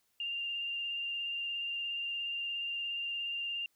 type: tone with vibrato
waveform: sine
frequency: 2794 Hz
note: F7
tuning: in tune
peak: -34 dBFS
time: 0.2-3.66 s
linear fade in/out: 2 ms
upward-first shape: sine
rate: 17 Hz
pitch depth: 16 cents each way
effects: white hiss -75 dBFS RMS until 3.75 s